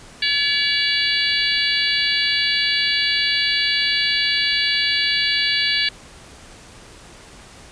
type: harmonic tone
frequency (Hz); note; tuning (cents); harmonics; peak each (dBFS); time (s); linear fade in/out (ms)
570; C#5; +48; 3 / 4 / 5 / 6 / 7 / 8; -24 / -24 / -24 / -24 / -24 / -24; 0.22-5.89; 5
effects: pink hiss -43 dBFS RMS until 7.71 s + resampled to 22050 Hz